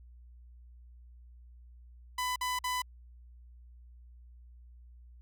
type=tone bursts; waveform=sawtooth; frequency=1000 Hz; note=B5; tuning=21 cents sharp; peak=-27 dBFS; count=3; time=2.18-2.82 s; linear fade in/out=5 ms; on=180 ms; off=50 ms; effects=added 60 Hz sine -51 dBFS peak until 5.21 s